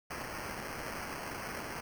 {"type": "noise with sample-and-hold", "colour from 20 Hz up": "white", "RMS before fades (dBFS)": -41, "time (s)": [0.1, 1.81], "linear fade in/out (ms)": 10, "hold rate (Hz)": 3675, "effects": []}